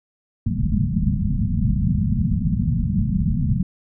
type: low-pass noise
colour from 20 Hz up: white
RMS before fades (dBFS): -20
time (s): 0.46-3.63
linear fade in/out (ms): 5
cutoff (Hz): 230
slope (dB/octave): 96
effects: none